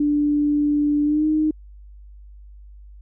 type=tone with pitch glide; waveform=sine; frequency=293.7 to 308.7 Hz; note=D4 to D#4; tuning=0 to -14 cents; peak=-16 dBFS; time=0-1.51 s; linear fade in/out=5 ms; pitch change=+86 cents; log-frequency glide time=1.04-1.26 s; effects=added 50 Hz sine -40 dBFS peak until 3.01 s